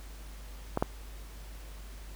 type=clicks; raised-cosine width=1 ms; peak=-14 / -12 dBFS; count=2; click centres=0.774 / 0.825 s; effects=added 50 Hz sine -43 dBFS peak until 2.15 s + pink hiss -53 dBFS RMS until 2.15 s